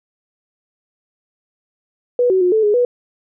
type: tone with pitch steps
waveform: sine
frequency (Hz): 490 / 376 / 359.6 / 438.1 / 416.4 / 489.1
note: B4 / F#4 / F#4 / A4 / G#4 / B4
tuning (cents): -14 / +28 / -49 / -7 / +5 / -17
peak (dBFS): -11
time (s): 2.19-2.85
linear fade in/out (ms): 2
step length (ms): 110
effects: none